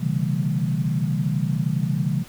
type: tone cluster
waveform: sine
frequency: 129.1 / 141.6 / 159 / 188.4 / 219 Hz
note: C3 / C#3 / D#3 / F#3 / A3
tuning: -23 / +37 / +38 / +32 / -8 cents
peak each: -26 / -27 / -24 / -27 / -31 dBFS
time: 0-2.24 s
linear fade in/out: 20 ms
effects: pink hiss -46 dBFS RMS until 2.28 s